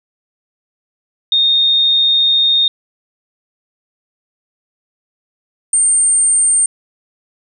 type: tone pair in turn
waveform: sine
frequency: 3683 / 8734 Hz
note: A#7 / C#9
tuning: -22 / -27 cents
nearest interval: octave + minor third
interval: 1495 cents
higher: second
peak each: -9 dBFS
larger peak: neither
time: 1.32-2.68 / 5.73-6.66 s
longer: first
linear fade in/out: 2 ms
effects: none